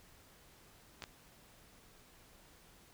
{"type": "clicks", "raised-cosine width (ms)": 0.2, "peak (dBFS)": -26, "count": 2, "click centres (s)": [1.022, 1.039], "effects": ["pink hiss -62 dBFS RMS until 2.93 s"]}